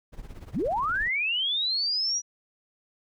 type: noise with tremolo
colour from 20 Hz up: brown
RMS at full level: -38 dBFS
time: 0.12-1.09 s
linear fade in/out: 20 ms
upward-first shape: triangle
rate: 17 Hz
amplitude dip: 85%
type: linear sweep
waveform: sine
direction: up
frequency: 43.65 to 5870 Hz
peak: -24 dBFS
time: 0.52-2.22 s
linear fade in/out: 50 ms
effects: none